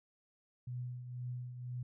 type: tone with tremolo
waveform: sine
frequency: 123.9 Hz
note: B2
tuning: 6 cents sharp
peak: -37 dBFS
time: 0.67-1.83 s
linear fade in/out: 5 ms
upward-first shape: triangle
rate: 2 Hz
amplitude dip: 60%
effects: none